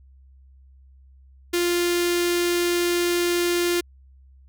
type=tone with notch filter; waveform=sawtooth; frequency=349.2 Hz; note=F4; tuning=in tune; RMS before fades=-22 dBFS; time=1.53-3.81 s; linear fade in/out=10 ms; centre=810 Hz; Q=0.56; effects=added 66 Hz sine -48 dBFS peak until 4.48 s